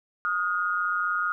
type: tone pair together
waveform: sine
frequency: 1244.5 / 1429 Hz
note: D#6 / F6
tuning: 0 / +39 cents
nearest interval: major second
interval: 239 cents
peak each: -27 / -26 dBFS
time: 0.25-1.32 s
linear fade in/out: 0 ms
effects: none